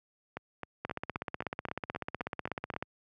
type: two click trains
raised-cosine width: 0.5 ms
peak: -22 / -19 dBFS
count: 10 / 33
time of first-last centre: 0.37-2.738 / 0.85-2.825 s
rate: 3.8 / 16.2 Hz
effects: high-pass 80 Hz 12 dB/octave